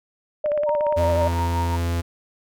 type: tone with vibrato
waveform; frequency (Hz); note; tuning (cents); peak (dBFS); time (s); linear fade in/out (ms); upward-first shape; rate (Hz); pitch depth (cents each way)
sine; 594; D5; +20; -19; 0.44-1.28; 5; sine; 11; 40
type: click train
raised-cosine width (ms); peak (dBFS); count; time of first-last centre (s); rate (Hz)
0.5; -19; 17; 0.46-1.39; 17.2
type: tone with tremolo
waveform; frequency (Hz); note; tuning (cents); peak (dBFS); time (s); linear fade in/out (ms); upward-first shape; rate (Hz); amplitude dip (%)
sine; 932.3; A#5; 0; -23; 0.66-1.77; 20; sine; 5.6; 60
type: tone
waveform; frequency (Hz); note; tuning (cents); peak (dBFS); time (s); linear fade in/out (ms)
45% pulse; 85.1; F2; -44; -21; 0.96-2.02; 20
effects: none